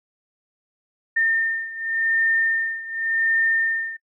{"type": "beating tone pair", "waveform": "sine", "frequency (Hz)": [1812, 1812.89], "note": ["A#6", "A#6"], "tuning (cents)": [-50, -49], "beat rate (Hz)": 0.89, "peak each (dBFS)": [-21, -24], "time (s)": [1.16, 3.97], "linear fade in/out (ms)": 10, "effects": ["noise-tail reverb RT60 0.1 s tail -26 dB re dry"]}